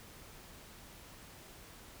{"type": "silence", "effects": ["pink hiss -54 dBFS RMS until 2 s"]}